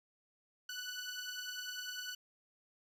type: beating tone pair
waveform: 15% pulse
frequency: 1480 / 1490 Hz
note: F#6 / F#6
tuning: 0 / +12 cents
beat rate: 10 Hz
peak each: -38 / -37 dBFS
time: 0.69-2.15 s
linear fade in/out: 5 ms
effects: resampled to 32000 Hz